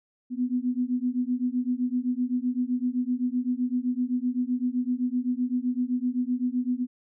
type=beating tone pair; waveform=sine; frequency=245.1 / 252.9 Hz; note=B3 / B3; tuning=-13 / +41 cents; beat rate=7.8 Hz; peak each=-27 dBFS; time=0.3-6.87 s; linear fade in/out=50 ms; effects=none